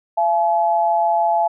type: tone pair together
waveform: sine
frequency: 680.2 / 854 Hz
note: F5 / G#5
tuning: -46 / +48 cents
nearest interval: major third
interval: 394 cents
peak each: -17 dBFS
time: 0.17-1.48 s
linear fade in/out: 10 ms
effects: none